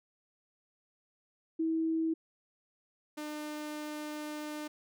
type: tone pair in turn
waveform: sine / sawtooth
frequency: 323.5 / 301.2 Hz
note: E4 / D4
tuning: -32 / +44 cents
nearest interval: minor second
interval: 124 cents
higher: first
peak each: -28 / -34 dBFS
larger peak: first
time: 1.59-2.14 / 3.17-4.68 s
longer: second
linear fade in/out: 10 ms
effects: none